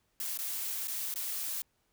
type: noise with dropouts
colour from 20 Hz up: blue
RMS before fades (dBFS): -36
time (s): 0.2-1.62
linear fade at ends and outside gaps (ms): 2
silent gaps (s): 0.375-0.388 / 0.874-0.88 / 1.141-1.158
effects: pink hiss -75 dBFS RMS until 1.92 s